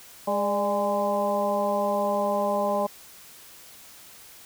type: harmonic tone with a mistuned harmonic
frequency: 205.4 Hz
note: G#3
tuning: 19 cents flat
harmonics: 1 / 2 / 3 / 4 / 5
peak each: -31 / -33 / -25 / -29 / -30 dBFS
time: 0.27-2.87 s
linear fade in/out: 10 ms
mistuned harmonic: 3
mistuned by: -53 cents
effects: white hiss -48 dBFS RMS until 4.45 s